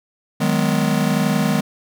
square chord, G# minor seventh, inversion second, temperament just, 155.74 / 186.89 / 207.7 / 249.2 Hz, D#3 / F#3 / G#3 / B3, +2 / +18 / 0 / +16 cents, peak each -22 / -24 / -21 / -23 dBFS, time 0.4-1.61 s, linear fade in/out 10 ms, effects none

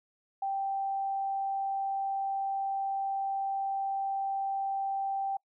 sine tone, 783 Hz, G5, 2 cents flat, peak -29 dBFS, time 0.42-5.37 s, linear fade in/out 5 ms, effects noise-tail reverb RT60 0.1 s tail -26 dB re dry

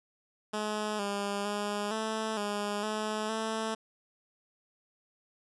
10% pulse tone with pitch steps, 212.3 / 201.6 / 206 / 219.8 / 205.7 / 214.9 / 221.4 Hz, G#3 / G3 / G#3 / A3 / G#3 / A3 / A3, +38 / +49 / -14 / -2 / -16 / -41 / +11 cents, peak -23 dBFS, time 0.53-3.75 s, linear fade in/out 10 ms, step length 460 ms, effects resampled to 24000 Hz

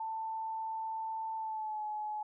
sine tone with pitch glide, 888 to 849.4 Hz, A5 to G#5, +16 to +39 cents, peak -35 dBFS, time 0-2.23 s, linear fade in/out 5 ms, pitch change -77 cents, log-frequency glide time 1.36-1.84 s, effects none

